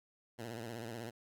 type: tone with vibrato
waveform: 10% pulse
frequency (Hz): 115.4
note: A#2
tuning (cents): -17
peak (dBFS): -34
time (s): 0.38-1.11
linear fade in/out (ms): 20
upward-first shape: triangle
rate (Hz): 16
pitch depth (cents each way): 120
effects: none